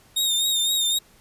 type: tone with vibrato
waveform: sawtooth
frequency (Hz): 3693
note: A#7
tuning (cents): -17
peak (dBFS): -17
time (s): 0.16-0.99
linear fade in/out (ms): 10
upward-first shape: sine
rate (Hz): 3.9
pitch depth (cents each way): 49
effects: pink hiss -55 dBFS RMS until 1.2 s + resampled to 32000 Hz